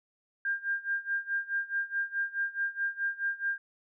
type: tone with tremolo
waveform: sine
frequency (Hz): 1600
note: G6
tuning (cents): +35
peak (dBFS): -26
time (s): 0.45-3.58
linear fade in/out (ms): 2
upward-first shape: sine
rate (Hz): 4.7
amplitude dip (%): 90
effects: none